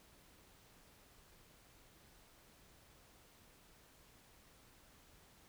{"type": "silence", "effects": ["pink hiss -65 dBFS RMS until 5.48 s"]}